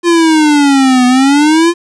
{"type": "exponential two-way sweep", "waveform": "square", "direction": "down then up", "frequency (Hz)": [349.2, 246.9, 349.2], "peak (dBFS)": -6, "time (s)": [0.03, 1.74], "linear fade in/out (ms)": 50, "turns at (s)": 1.06, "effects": ["resampled to 22050 Hz", "7-bit"]}